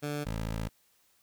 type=tone pair in turn; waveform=15% pulse; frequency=146.83 / 54.84 Hz; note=D3 / A1; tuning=0 / -5 cents; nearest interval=octave + perfect fourth; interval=1705 cents; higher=first; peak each=-26 dBFS; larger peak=neither; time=0.02-0.25 / 0.25-0.69 s; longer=second; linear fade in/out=20 ms; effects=white hiss -68 dBFS RMS until 1.22 s